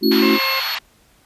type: chord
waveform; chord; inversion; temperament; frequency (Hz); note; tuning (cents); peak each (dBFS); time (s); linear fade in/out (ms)
sine; F# minor seventh; first; equal; 220 / 277.2 / 329.6 / 370; A3 / C#4 / E4 / F#4; 0 / 0 / 0 / 0; -18; 0.01-0.39; 50
type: tone with tremolo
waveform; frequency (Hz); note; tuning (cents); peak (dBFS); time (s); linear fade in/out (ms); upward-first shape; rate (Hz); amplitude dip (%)
square; 4349; C#8; -34; -22; 0.03-0.75; 2; sine; 2.8; 30
type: band-pass noise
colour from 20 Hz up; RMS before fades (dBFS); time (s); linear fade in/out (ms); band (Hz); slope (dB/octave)
white; -25; 0.11-0.79; 10; 830 to 3800; 24
type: harmonic tone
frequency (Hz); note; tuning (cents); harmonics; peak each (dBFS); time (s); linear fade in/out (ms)
534; C5; +35; 1 / 2 / 4 / 5; -30 / -24 / -25 / -26; 0.22-0.6; 5
effects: pink hiss -55 dBFS RMS until 1.25 s + resampled to 32000 Hz